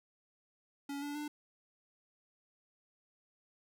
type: tone with pitch steps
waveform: square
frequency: 281.9 / 289.3 / 296.9 Hz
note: C#4 / D4 / D4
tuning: +29 / -26 / +19 cents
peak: -39 dBFS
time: 0.89-1.28 s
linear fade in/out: 5 ms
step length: 130 ms
effects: none